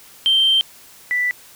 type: tone pair in turn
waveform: sine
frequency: 3136 / 1975.6 Hz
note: G7 / B6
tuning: 0 / 0 cents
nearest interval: minor sixth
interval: 800 cents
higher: first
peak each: -11 / -16 dBFS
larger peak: first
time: 0.26-0.61 / 1.11-1.31 s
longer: first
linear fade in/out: 0 ms
effects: tanh soft clip ceiling -8 dBFS + white hiss -45 dBFS RMS until 1.55 s